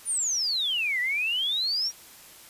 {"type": "exponential two-way sweep", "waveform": "sine", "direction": "down then up", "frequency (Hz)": [9840, 1924, 5800], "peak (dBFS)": -24, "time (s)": [0.05, 1.92], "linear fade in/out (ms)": 50, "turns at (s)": 1, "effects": ["white hiss -49 dBFS RMS until 2.49 s", "resampled to 32000 Hz"]}